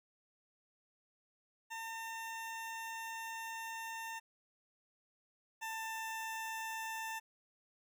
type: tone pair in turn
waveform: 20% pulse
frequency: 905 / 892 Hz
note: A5 / A5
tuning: +48 / +23 cents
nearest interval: unison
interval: 25 cents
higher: first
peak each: -37 / -35 dBFS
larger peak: second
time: 1.7-4.2 / 5.61-7.2 s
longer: first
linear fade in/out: 20 ms
effects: none